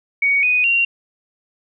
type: tone with pitch steps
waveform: sine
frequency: 2241 / 2487 / 2759 Hz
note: C#7 / D#7 / F7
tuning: +18 / -1 / -22 cents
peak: -13 dBFS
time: 0.22-0.85 s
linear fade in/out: 5 ms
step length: 210 ms
effects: none